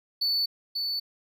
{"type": "tone with echo", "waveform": "triangle", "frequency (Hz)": 4479, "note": "C#8", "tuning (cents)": 17, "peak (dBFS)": -22, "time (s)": [0.21, 0.46], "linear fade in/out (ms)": 10, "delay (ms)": 540, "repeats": 1, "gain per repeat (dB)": -4, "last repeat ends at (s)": 1, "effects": []}